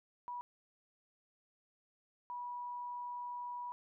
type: tone bursts at uneven times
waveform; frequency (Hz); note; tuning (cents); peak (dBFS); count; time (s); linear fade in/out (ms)
sine; 974; B5; -24; -40; 2; 0.28-0.41 / 2.3-3.72; 0
effects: none